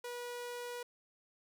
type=tone; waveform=sawtooth; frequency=485.2 Hz; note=B4; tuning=31 cents flat; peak=-37 dBFS; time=0.04-0.83 s; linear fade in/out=5 ms; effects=none